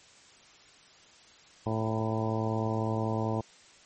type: harmonic tone with a mistuned harmonic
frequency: 110.5 Hz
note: A2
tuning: 8 cents sharp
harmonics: 1 / 2 / 3 / 4 / 5 / 6 / 7 / 8 / 9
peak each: -31 / -34 / -36 / -37 / -38 / -39 / -39 / -40 / -41 dBFS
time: 1.66-3.41 s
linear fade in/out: 5 ms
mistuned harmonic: 8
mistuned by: +50 cents
effects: white hiss -56 dBFS RMS until 3.85 s + MP3 32 kbps